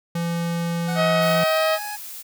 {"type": "tone", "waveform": "square", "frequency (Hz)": 169.6, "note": "E3", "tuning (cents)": 50, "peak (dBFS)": -23, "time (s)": [0.15, 1.44], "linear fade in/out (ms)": 5}
{"type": "tone with pitch glide", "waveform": "25% pulse", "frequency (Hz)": [740, 835.4], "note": ["F#5", "G#5"], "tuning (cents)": [0, 10], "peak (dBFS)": -26, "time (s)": [0.87, 1.97], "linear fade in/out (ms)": 20, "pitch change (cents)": 210, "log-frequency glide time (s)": [1.25, 1.83]}
{"type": "harmonic tone", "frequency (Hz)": 634, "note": "D#5", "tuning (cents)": 32, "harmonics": [1, 2, 3, 4, 5, 6, 7, 8], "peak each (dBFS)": [-19, -25, -29, -31, -33, -35, -36, -37], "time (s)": [0.95, 1.79], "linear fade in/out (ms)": 50}
{"type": "noise", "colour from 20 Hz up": "blue", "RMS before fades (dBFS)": -36, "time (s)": [1.21, 2.23], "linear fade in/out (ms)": 20}
{"effects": []}